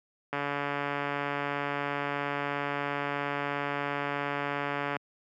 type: click train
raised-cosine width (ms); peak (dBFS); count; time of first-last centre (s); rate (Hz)
0.5; -16; 664; 0.33-4.966; 143
effects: high-pass 150 Hz 12 dB/octave